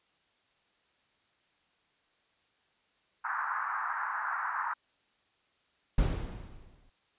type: band-pass noise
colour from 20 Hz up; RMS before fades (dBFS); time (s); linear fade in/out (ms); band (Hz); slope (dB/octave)
white; -34; 3.24-4.74; 10; 880 to 1600; 48
type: noise with exponential decay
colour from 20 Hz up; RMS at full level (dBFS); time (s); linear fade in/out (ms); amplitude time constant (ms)
brown; -25; 5.98-6.9; 5; 200
effects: white hiss -71 dBFS RMS until 7.18 s + resampled to 8000 Hz